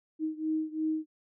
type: beating tone pair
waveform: sine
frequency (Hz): 312.8 / 315.7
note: D#4 / D#4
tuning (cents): +9 / +25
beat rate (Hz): 2.9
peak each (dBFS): -31 / -33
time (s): 0.19-1.06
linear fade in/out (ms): 50
effects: none